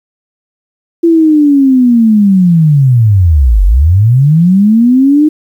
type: linear two-way sweep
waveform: sine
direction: down then up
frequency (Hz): 340 to 43.65 to 310.3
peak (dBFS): -3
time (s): 1.03-5.29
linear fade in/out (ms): 10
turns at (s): 3.64
effects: 7-bit